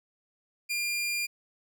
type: tone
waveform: sawtooth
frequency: 2400 Hz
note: D7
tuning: 37 cents sharp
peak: -25 dBFS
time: 0.69-1.27 s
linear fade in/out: 20 ms
effects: none